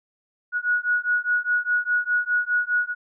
sine beating tone pair, 1456 / 1460.9 Hz, F#6 / F#6, -28 / -22 cents, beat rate 4.9 Hz, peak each -23 dBFS, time 0.52-2.95 s, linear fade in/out 50 ms, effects none

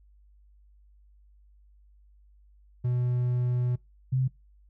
triangle / sine tone pair in turn, 123.47 / 130.21 Hz, B2 / C3, 0 / -8 cents, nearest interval minor second, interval 92 cents, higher second, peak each -22 dBFS, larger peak neither, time 2.84-3.76 / 4.12-4.28 s, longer first, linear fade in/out 10 ms, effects noise-tail reverb RT60 0.2 s tail -23 dB re dry + added 50 Hz sine -55 dBFS peak until 4.69 s

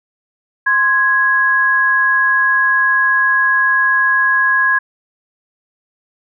sine tone pair together, 1046.5 / 1661.2 Hz, C6 / G#6, 0 / 0 cents, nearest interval minor sixth, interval 800 cents, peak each -17 / -11 dBFS, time 0.66-4.79 s, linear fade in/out 10 ms, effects none

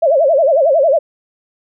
sine tone with vibrato, 598 Hz, D5, 31 cents sharp, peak -8 dBFS, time 0.02-0.99 s, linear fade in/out 10 ms, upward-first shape sine, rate 11 Hz, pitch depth 220 cents each way, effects none

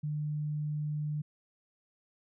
sine tone, 150 Hz, D3, 37 cents sharp, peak -31 dBFS, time 0.03-1.22 s, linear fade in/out 10 ms, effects none

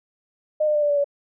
sine tone with pitch steps, 612 / 603.2 / 594.6 / 586.1 / 577.7 / 569.4 Hz, D#5 / D5 / D5 / D5 / D5 / C#5, -29 / +46 / +21 / -4 / -29 / +46 cents, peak -17 dBFS, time 0.6-1.044 s, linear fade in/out 10 ms, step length 74 ms, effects none

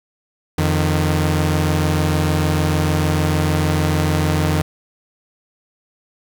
sawtooth tone pair together, 86.7 / 153.37 Hz, F2 / D#3, -12 / -25 cents, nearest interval minor seventh, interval 987 cents, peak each -14 dBFS, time 0.58-4.62 s, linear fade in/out 5 ms, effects 8-bit

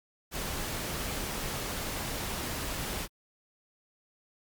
pink noise, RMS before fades -35 dBFS, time 0.31-3.08 s, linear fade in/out 50 ms, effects Opus 48 kbps

